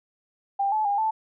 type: tone with pitch steps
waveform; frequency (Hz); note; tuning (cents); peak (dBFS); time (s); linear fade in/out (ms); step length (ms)
sine; 794 / 863 / 809 / 878; G5 / A5 / G#5 / A5; +22 / -34 / -46 / -4; -21; 0.59-1.11; 10; 130
effects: none